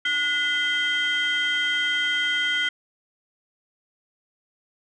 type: tone cluster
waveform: sine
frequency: 1453 / 2027 / 3165 Hz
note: F#6 / B6 / G7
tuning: -32 / +45 / +16 cents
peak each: -24 dBFS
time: 0.05-2.69 s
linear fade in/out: 5 ms
effects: tanh soft clip ceiling -16 dBFS